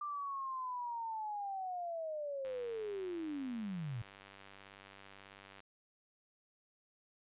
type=linear sweep; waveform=sine; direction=down; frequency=1190 to 108.1 Hz; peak=-38 dBFS; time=0.01-4.02 s; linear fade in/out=5 ms
type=click train; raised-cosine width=0.3 ms; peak=-38 dBFS; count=311; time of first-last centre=2.45-5.604 s; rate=98.3 Hz
effects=resampled to 8000 Hz